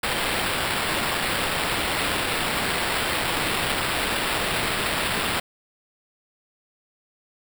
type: noise with sample-and-hold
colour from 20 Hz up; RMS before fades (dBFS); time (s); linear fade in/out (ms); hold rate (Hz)
violet; -25; 0.03-5.4; 5; 6300
effects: none